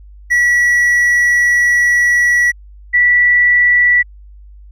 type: tone pair in turn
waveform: triangle / sine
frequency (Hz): 1939 / 1955.9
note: B6 / B6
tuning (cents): -32 / -17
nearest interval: unison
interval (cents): 15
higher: second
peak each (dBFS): -7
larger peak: neither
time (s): 0.3-2.52 / 2.93-4.03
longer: first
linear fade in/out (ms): 20
effects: added 50 Hz sine -35 dBFS peak until 4.71 s